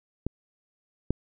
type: clicks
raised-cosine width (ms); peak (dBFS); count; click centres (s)
3; -15 / -11; 2; 0.266 / 1.106
effects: none